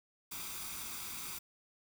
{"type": "noise with comb filter", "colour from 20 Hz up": "white", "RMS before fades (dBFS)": -43, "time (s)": [0.31, 1.39], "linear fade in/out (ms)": 10, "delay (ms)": 0.84, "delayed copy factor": 0.6, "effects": []}